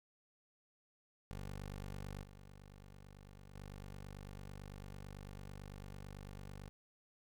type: tone with level steps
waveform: 15% pulse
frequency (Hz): 49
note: G1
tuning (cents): 0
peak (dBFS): -38 / -49 / -42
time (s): 1.31-6.69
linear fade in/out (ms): 0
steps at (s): 2.22 / 3.54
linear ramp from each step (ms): 20
effects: none